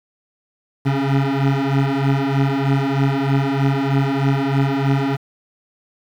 25% pulse beating tone pair, 135.9 / 139.1 Hz, C#3 / C#3, -34 / +6 cents, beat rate 3.2 Hz, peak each -15 dBFS, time 0.85-5.17 s, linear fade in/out 20 ms, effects low-pass 3000 Hz 12 dB/octave + 7-bit

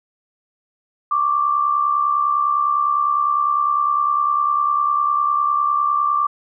sine tone pair together, 1104.8 / 1174.7 Hz, C#6 / D6, -6 / 0 cents, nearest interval minor second, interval 106 cents, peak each -22 / -16 dBFS, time 1.11-6.27 s, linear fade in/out 5 ms, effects none

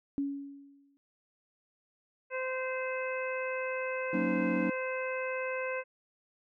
sine tone with exponential decay, 280 Hz, C#4, 18 cents sharp, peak -27 dBFS, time 0.18-0.97 s, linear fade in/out 0 ms, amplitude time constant 170 ms
harmonic tone, 517 Hz, C5, 21 cents flat, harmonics 1 / 2 / 3 / 4 / 5, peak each -34 / -41 / -40 / -42 / -41 dBFS, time 2.3-5.84 s, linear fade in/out 50 ms
triangle chord, D# minor seventh, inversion first, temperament equal, 185 / 233.1 / 277.2 / 311.1 Hz, F#3 / A#3 / C#4 / D#4, 0 / 0 / 0 / 0 cents, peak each -32 dBFS, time 4.13-4.7 s, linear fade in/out 5 ms
effects none

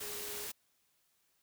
sine tone in noise, 415.3 Hz, G#4, in tune, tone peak -48 dBFS, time 0.01-0.47 s, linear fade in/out 10 ms, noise white, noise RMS -42 dBFS, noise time 0-0.52 s, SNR -9 dB, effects white hiss -75 dBFS RMS until 1.42 s

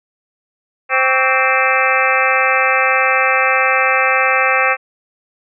harmonic tone with a mistuned harmonic, 261.6 Hz, C4, in tune, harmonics 2 / 3 / 4 / 5 / 6 / 7 / 8 / 9 / 10, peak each -20 / -20 / -20 / -20 / -20 / -20 / -20 / -20 / -20 dBFS, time 0.89-4.77 s, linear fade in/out 50 ms, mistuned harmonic 4, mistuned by +140 cents, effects none

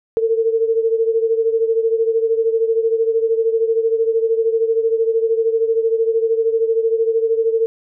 sine beating tone pair, 449.4 / 462.4 Hz, A4 / A#4, +37 / -14 cents, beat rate 13 Hz, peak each -15 / -20 dBFS, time 0.17-7.66 s, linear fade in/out 0 ms, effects none

